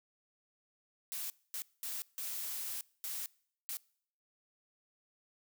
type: noise bursts at uneven times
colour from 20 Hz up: blue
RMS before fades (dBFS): -40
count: 6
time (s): 1.12-1.3 / 1.54-1.62 / 1.83-2.02 / 2.18-2.81 / 3.04-3.26 / 3.69-3.77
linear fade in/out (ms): 0
effects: noise-tail reverb RT60 0.6 s tail -24 dB re dry